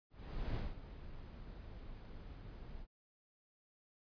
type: noise with ADSR envelope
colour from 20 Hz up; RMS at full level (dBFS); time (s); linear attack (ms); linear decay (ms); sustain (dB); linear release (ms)
brown; -37; 0.1-2.87; 450; 190; -13; 64
effects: resampled to 11025 Hz